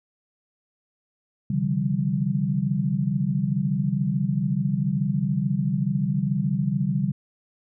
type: tone cluster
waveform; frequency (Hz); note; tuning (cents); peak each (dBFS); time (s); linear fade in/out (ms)
sine; 134 / 147.9 / 170.1 / 194.8; C3 / D3 / F3 / G3; +42 / +13 / -45 / -11; -27 / -26 / -29 / -25; 1.5-7.12; 5
effects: none